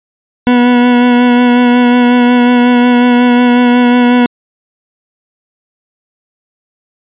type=tone with vibrato; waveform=40% pulse; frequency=244.5 Hz; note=B3; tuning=17 cents flat; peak=-4 dBFS; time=0.47-4.26 s; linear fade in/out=0 ms; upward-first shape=sine; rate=5.5 Hz; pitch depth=17 cents each way; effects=resampled to 8000 Hz